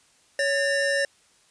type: tone pair together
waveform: square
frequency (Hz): 558.2 / 1802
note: C#5 / A6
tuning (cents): +12 / +41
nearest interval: octave + minor sixth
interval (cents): 2029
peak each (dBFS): -25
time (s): 0.39-1.05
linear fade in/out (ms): 2
effects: white hiss -60 dBFS RMS until 1.5 s + resampled to 22050 Hz